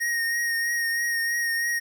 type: tone with vibrato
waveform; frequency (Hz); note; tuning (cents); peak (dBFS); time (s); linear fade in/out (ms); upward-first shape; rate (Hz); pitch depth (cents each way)
square; 1864.7; A#6; 0; -24; 0-1.8; 20; triangle; 3.1; 26
effects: 10-bit